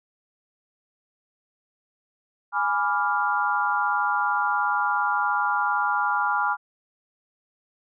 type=chord; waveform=sine; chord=G# diminished seventh; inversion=none; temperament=equal; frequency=830.6 / 987.8 / 1174.7 / 1396.9 Hz; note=G#5 / B5 / D6 / F6; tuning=0 / 0 / 0 / 0 cents; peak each=-26 / -27 / -28 / -25 dBFS; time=2.52-6.57 s; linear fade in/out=50 ms; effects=none